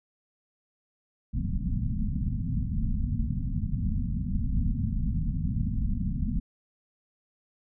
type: low-pass noise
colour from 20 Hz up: pink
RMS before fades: -28 dBFS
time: 1.33-6.4 s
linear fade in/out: 10 ms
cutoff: 250 Hz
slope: 96 dB/octave
effects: none